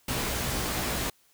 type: noise with comb filter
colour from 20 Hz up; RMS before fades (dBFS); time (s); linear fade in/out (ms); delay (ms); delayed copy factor
pink; -30; 0.08-1.1; 5; 16; +0.55
effects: white hiss -64 dBFS RMS until 1.33 s